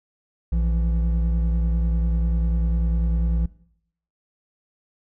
triangle tone pair together, 59.04 / 167 Hz, A#1 / E3, +23 / +23 cents, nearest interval octave + tritone, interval 1800 cents, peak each -17 / -26 dBFS, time 0.52-3.46 s, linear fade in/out 5 ms, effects noise-tail reverb RT60 0.7 s tail -20 dB re dry

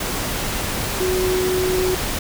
sine tone in noise, 369.3 Hz, F#4, 3 cents flat, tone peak -18 dBFS, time 1-1.95 s, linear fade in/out 5 ms, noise pink, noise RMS -24 dBFS, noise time 0-2.19 s, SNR +3 dB, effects none

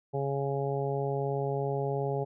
harmonic tone, 138.7 Hz, C#3, 1 cent sharp, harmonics 1 / 2 / 3 / 4 / 5 / 6, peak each -32 / -44 / -32 / -37 / -38 / -39 dBFS, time 0.13-2.25 s, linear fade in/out 20 ms, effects none

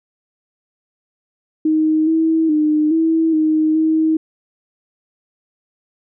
sine tone with pitch steps, 312.6 / 322.4 / 304.6 / 324.1 / 311.9 / 317 Hz, D#4 / E4 / D#4 / E4 / D#4 / D#4, +8 / -38 / -37 / -29 / +4 / +32 cents, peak -12 dBFS, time 1.65-4.17 s, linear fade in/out 5 ms, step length 420 ms, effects none

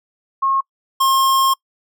sine / square tone pair in turn, 1082 / 1070.8 Hz, C#6 / C6, -42 / +40 cents, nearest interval unison, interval 18 cents, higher first, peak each -14 / -13 dBFS, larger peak second, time 0.42-0.61 / 1-1.54 s, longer second, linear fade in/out 10 ms, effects noise-tail reverb RT60 0.1 s tail -26 dB re dry

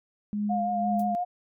sine tone with tremolo, 207.7 Hz, G#3, in tune, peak -24 dBFS, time 0.33-1.15 s, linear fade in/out 0 ms, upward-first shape triangle, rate 2 Hz, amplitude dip 65%
sine tone with vibrato, 707 Hz, F5, 21 cents sharp, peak -25 dBFS, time 0.49-1.25 s, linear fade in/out 20 ms, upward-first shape sine, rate 5.7 Hz, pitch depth 27 cents each way
violet noise with exponential decay, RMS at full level -38 dBFS, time 0.99-1.07 s, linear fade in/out 5 ms, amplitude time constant 16 ms
effects MP3 96 kbps

